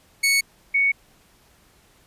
sawtooth / sine tone pair in turn, 2217 / 2225 Hz, C#7 / C#7, 0 / +6 cents, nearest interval unison, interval 6 cents, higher second, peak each -13 / -16 dBFS, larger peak first, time 0.23-0.41 / 0.74-0.92 s, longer neither, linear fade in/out 10 ms, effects pink hiss -57 dBFS RMS until 2.06 s + resampled to 32000 Hz

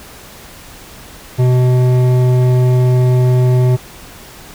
triangle tone with hard clipping, 125.8 Hz, B2, 32 cents sharp, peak -10 dBFS, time 1.38-3.77 s, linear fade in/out 20 ms, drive 15 dB, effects pink hiss -36 dBFS RMS until 4.54 s

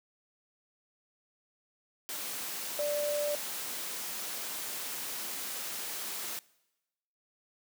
sine tone in noise, 587.3 Hz, D5, in tune, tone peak -29 dBFS, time 2.79-3.35 s, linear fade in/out 0 ms, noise white, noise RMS -38 dBFS, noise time 2.09-6.39 s, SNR +6 dB, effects noise-tail reverb RT60 1.0 s tail -23 dB re dry + high-pass 200 Hz 12 dB/octave

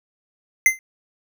square tone with exponential decay, 2072 Hz, C7, 17 cents flat, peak -8 dBFS, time 0.66-0.79 s, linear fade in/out 1 ms, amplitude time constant 28 ms, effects none

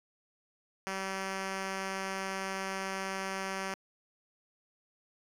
5% pulse tone, 192.2 Hz, G3, 34 cents flat, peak -23 dBFS, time 0.87-3.74 s, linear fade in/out 0 ms, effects low-pass 9000 Hz 12 dB/octave + 9-bit

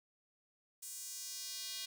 square tone with high-pass filter sweep, 220 Hz, A3, in tune, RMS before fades -45 dBFS, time 0.82-1.86 s, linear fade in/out 10 ms, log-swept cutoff 8200 to 3800 Hz, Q 1.7, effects none

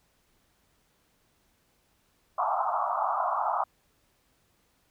pink band-pass noise, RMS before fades -28 dBFS, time 2.38-3.64 s, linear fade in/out 5 ms, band 650 to 1300 Hz, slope 96 dB/octave, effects pink hiss -69 dBFS RMS until 4.9 s

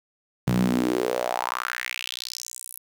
sawtooth tone with high-pass filter sweep, 61.4 Hz, B1, 9 cents flat, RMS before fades -27 dBFS, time 0.47-2.79 s, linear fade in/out 5 ms, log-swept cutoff 140 to 12000 Hz, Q 4.5, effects 8-bit

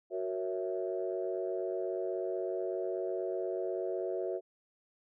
sine chord, F# dominant seventh, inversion none, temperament equal, 370 / 466.2 / 554.4 / 659.3 Hz, F#4 / A#4 / C#5 / E5, 0 / 0 / 0 / 0 cents, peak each -35 / -39 / -40 / -38 dBFS, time 0.1-4.41 s, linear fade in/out 50 ms, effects tanh soft clip ceiling -22 dBFS

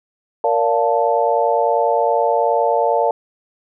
sine chord, Bb major seventh, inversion none, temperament equal with one note detuned, 466.2 / 575.9 / 698.5 / 880 Hz, Bb4 / D5 / F5 / A5, 0 / -34 / 0 / 0 cents, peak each -19 dBFS, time 0.44-3.11 s, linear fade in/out 2 ms, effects none

